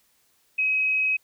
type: tone with frequency modulation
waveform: sine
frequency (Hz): 2542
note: D#7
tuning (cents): +36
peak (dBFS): -20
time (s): 0.58-1.17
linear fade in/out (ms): 10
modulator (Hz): 35.5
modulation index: 0.26
effects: white hiss -65 dBFS RMS until 1.23 s